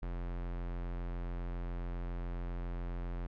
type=tone; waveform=square; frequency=43.65 Hz; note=F1; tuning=in tune; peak=-37 dBFS; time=0.02-3.27 s; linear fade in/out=10 ms; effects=low-pass 2000 Hz 12 dB/octave